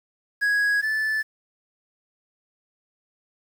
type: tone pair in turn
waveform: triangle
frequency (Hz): 1661.2 / 1748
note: G#6 / A6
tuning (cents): 0 / -12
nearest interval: minor second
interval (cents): 88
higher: second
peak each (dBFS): -17 / -20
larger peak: first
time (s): 0.41-0.82 / 0.82-1.23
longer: neither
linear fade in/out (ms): 20
effects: 8-bit